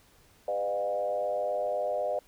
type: tone with frequency modulation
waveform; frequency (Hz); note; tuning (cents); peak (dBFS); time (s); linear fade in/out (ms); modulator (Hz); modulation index
sine; 604; D5; +48; -27; 0.48-2.19; 2; 100; 1.1
effects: pink hiss -61 dBFS RMS until 2.27 s